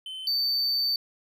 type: tone pair in turn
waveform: triangle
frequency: 3065 / 4565 Hz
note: G7 / D8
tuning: -40 / -50 cents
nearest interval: perfect fifth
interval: 690 cents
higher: second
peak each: -33 / -22 dBFS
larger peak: second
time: 0.06-0.27 / 0.27-0.96 s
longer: second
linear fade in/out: 2 ms
effects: none